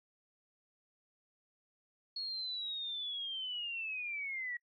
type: linear sweep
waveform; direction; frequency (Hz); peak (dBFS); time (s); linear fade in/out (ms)
sine; down; 4348 to 1903; -37; 2.16-4.57; 5
effects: noise-tail reverb RT60 0.1 s tail -26 dB re dry + AAC 32 kbps